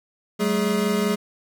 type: tone cluster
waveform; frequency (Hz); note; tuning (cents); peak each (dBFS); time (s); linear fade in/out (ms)
square; 191.6 / 216.7 / 416; G3 / A3 / G#4; -39 / -26 / +3; -25; 0.39-1.16; 20
effects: none